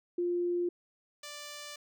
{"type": "tone pair in turn", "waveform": ["sine", "5% pulse"], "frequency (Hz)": [350.6, 588.4], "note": ["F4", "D5"], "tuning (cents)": [7, 3], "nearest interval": "major sixth", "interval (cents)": 896, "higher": "second", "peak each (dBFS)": [-28, -31], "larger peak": "first", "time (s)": [[0.18, 0.69], [1.23, 1.76]], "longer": "second", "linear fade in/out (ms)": 5, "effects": []}